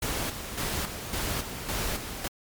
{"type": "noise with tremolo", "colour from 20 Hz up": "pink", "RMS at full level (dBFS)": -30, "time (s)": [0.02, 2.28], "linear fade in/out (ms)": 5, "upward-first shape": "square", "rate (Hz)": 1.8, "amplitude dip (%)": 55, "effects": ["MP3 96 kbps"]}